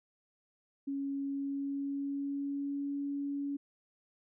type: tone with pitch glide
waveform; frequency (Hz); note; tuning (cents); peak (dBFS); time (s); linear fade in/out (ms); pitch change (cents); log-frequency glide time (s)
sine; 277.2 to 282.4; C#4 to C#4; 0 to +32; -33; 0.87-3.57; 10; +32; 1.22-2.95
effects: none